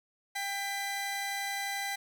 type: tone pair together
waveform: sawtooth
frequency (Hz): 793.7 / 2000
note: G5 / B6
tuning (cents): +21 / +21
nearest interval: octave + major third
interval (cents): 1600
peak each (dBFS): -32 / -32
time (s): 0.35-1.96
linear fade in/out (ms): 10
effects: none